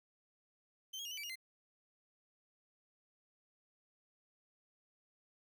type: tone with pitch steps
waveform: 30% pulse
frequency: 3098 / 3281 / 2839 / 3015 / 2312 / 2854 / 2075 Hz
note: G7 / G#7 / F7 / F#7 / D7 / F7 / C7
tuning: -21 / -22 / +28 / +32 / -28 / +37 / -15 cents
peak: -40 dBFS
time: 0.93-1.357 s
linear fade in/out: 10 ms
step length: 61 ms
effects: none